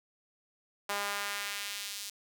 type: tone with high-pass filter sweep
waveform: sawtooth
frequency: 202.6 Hz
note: G#3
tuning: 43 cents flat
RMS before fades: -37 dBFS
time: 0.89-2.1 s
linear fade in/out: 5 ms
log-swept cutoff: 820 to 4700 Hz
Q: 0.97
effects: 9-bit